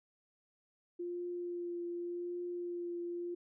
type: tone with vibrato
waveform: sine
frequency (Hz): 349.2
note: F4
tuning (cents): 0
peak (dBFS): -37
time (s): 0.99-3.35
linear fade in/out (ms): 10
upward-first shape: triangle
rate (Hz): 0.87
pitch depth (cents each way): 17
effects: none